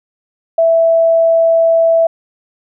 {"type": "tone", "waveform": "sine", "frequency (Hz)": 660, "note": "E5", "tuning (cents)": 2, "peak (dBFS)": -7, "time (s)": [0.58, 2.07], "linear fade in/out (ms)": 5, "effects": []}